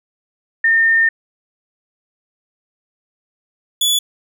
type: tone pair in turn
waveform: sine / sawtooth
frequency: 1817 / 3432 Hz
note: A#6 / A7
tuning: -45 / -44 cents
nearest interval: major seventh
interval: 1101 cents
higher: second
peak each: -10 dBFS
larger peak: neither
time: 0.64-1.09 / 3.81-3.99 s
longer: first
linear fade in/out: 5 ms
effects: none